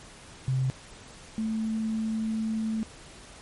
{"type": "tone pair in turn", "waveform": "sine", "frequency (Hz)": [130.81, 220.6], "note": ["C3", "A3"], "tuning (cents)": [0, 5], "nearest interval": "major sixth", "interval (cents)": 905, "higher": "second", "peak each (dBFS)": [-23, -26], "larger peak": "first", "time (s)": [[0.48, 0.7], [1.38, 2.83]], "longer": "second", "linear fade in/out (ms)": 0, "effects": ["pink hiss -48 dBFS RMS until 3.41 s", "MP3 48 kbps"]}